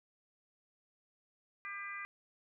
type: harmonic tone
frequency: 400 Hz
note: G4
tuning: 35 cents sharp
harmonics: 3 / 4 / 5 / 6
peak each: -46 / -48 / -44 / -48 dBFS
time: 1.65-2.05 s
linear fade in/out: 0 ms
effects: none